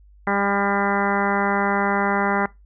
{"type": "harmonic tone", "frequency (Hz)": 200, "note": "G3", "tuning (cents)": 35, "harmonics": [1, 2, 3, 4, 5, 6, 7, 8, 9, 10], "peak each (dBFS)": [-25, -27, -29, -25, -28, -29, -28, -31, -32, -30], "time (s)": [0.27, 2.46], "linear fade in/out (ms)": 2, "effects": ["noise-tail reverb RT60 0.2 s tail -21 dB re dry", "added 50 Hz sine -47 dBFS peak until 2.65 s"]}